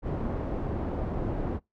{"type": "low-pass noise", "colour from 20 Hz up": "pink", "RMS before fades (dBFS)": -31, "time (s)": [0.02, 1.6], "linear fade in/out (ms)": 50, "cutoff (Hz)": 650, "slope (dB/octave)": 12, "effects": ["noise-tail reverb RT60 0.2 s tail -25 dB re dry"]}